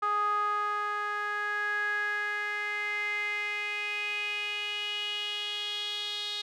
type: tone with band-pass filter sweep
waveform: sawtooth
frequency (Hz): 415.3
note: G#4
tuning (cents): 0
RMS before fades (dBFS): -32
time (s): 0.02-6.42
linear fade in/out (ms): 10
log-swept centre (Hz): 1200 to 3700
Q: 6.7
effects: none